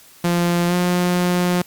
sawtooth tone with pitch glide, 173.4 to 178.07 Hz, F3 to F3, -12 to +34 cents, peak -12 dBFS, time 0.24-1.62 s, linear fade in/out 5 ms, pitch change +46 cents, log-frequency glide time 0.67-0.74 s, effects white hiss -47 dBFS RMS until 1.66 s + Opus 48 kbps

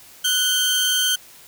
sawtooth tone pair together, 1480 / 3143 Hz, F#6 / G7, 0 / +4 cents, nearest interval octave + minor second, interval 1304 cents, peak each -21 / -15 dBFS, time 0.24-1.16 s, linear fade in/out 10 ms, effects white hiss -46 dBFS RMS until 1.47 s

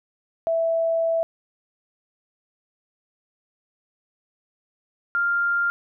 sine tone pair in turn, 659.3 / 1397 Hz, E5 / F6, 0 / 0 cents, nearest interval octave + minor second, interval 1300 cents, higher second, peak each -19 dBFS, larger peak neither, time 0.47-1.23 / 5.15-5.7 s, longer first, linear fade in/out 0 ms, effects none

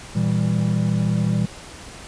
triangle chord, E diminished, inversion second, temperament equal with one note detuned, 116.54 / 162.17 / 196 Hz, Bb2 / E3 / G3, 0 / -28 / 0 cents, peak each -20 dBFS, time 0.15-1.46 s, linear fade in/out 10 ms, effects pink hiss -39 dBFS RMS until 2.07 s + resampled to 22050 Hz

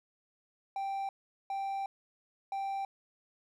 triangle tone bursts at uneven times, 784 Hz, G5, in tune, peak -31 dBFS, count 3, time 0.76-1.09 / 1.5-1.86 / 2.52-2.85 s, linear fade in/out 2 ms, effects none

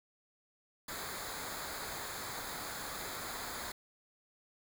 pink noise with comb filter, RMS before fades -42 dBFS, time 0.88-3.72 s, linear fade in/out 5 ms, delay 0.35 ms, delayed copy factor -0.7, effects none

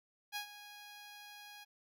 10% pulse tone with ADSR envelope, 826 Hz, G#5, 10 cents flat, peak -29 dBFS, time 0.32-1.65 s, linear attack 40 ms, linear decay 98 ms, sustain -14 dB, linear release 21 ms, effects none

